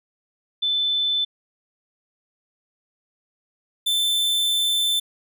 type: tone pair in turn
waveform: sine / 45% pulse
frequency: 3520 / 3537 Hz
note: A7 / A7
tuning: 0 / +8 cents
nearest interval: unison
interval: 8 cents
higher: second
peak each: -19 dBFS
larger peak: neither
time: 0.62-1.25 / 3.86-5 s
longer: second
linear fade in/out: 10 ms
effects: none